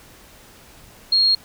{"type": "tone", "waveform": "sine", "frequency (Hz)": 4265, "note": "C8", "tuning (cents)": 32, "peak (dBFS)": -13, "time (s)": [1.12, 1.35], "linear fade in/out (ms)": 5, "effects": ["pink hiss -47 dBFS RMS until 1.44 s"]}